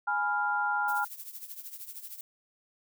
sine chord, F diminished, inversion first, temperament equal, 830.6 / 987.8 / 1396.9 Hz, Ab5 / Cb6 / F6, 0 / 0 / 0 cents, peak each -30 / -35 / -29 dBFS, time 0.07-1.05 s, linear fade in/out 10 ms
violet noise with tremolo, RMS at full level -40 dBFS, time 0.88-2.21 s, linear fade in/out 2 ms, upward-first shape triangle, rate 13 Hz, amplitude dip 80%
effects none

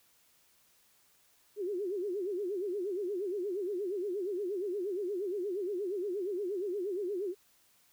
sine tone with vibrato, 383.5 Hz, G4, 38 cents flat, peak -32 dBFS, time 1.56-7.35 s, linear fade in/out 50 ms, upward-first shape sine, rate 8.5 Hz, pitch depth 170 cents each way, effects white hiss -67 dBFS RMS until 7.92 s

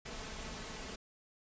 pink noise with comb filter, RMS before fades -44 dBFS, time 0.05-0.96 s, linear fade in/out 10 ms, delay 4.6 ms, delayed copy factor +0.5, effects resampled to 16000 Hz

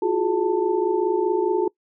sine tone cluster, 340.9 / 365.7 / 421.9 / 888 Hz, F4 / F#4 / G#4 / A5, -42 / -20 / +27 / +16 cents, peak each -27 / -21 / -23 / -28 dBFS, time 0.02-1.68 s, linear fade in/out 5 ms, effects noise-tail reverb RT60 0.1 s tail -24 dB re dry

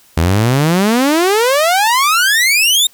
sawtooth exponential sweep, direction up, 77.7 to 3738 Hz, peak -6 dBFS, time 0.17-2.87 s, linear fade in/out 5 ms, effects white hiss -48 dBFS RMS until 2.93 s

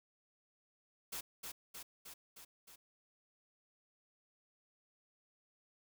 white noise with echo, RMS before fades -43 dBFS, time 1.12-1.21 s, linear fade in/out 10 ms, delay 310 ms, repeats 5, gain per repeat -3 dB, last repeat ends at 2.76 s, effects none

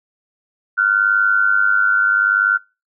sine tone pair together, 1399.4 / 1500 Hz, F6 / F#6, +3 / +23 cents, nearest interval minor second, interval 120 cents, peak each -15 dBFS, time 0.77-2.58 s, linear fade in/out 20 ms, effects noise-tail reverb RT60 0.3 s tail -26 dB re dry

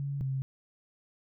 sine tone pair in turn, 140.3 / 133.74 Hz, C#3 / C3, +21 / +38 cents, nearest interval minor second, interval 83 cents, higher first, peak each -31 / -29 dBFS, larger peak second, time 0-0.21 / 0.21-0.42 s, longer neither, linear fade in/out 0 ms, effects none

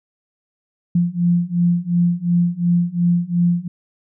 sine beating tone pair, 172.4 / 175.2 Hz, F3 / F3, -22 / +6 cents, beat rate 2.8 Hz, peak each -18 / -17 dBFS, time 0.95-3.68 s, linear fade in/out 5 ms, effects none

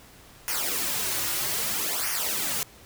white noise with flanger, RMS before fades -28 dBFS, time 0.48-2.63 s, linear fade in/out 0 ms, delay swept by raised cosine 0.25 to 4.55 ms, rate 0.62 Hz, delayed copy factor -0.75, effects pink hiss -51 dBFS RMS until 2.85 s

